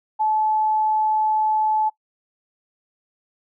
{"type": "tone", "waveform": "sine", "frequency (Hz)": 864, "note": "A5", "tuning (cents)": -32, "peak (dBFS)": -17, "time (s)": [0.19, 1.9], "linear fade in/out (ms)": 20, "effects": ["noise-tail reverb RT60 0.1 s tail -21 dB re dry"]}